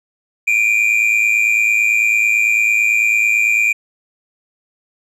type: tone pair together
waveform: triangle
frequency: 2349 / 2458 Hz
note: D7 / D#7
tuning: 0 / -22 cents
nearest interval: minor second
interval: 78 cents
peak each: -13 dBFS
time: 0.47-3.73 s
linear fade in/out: 10 ms
effects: resampled to 32000 Hz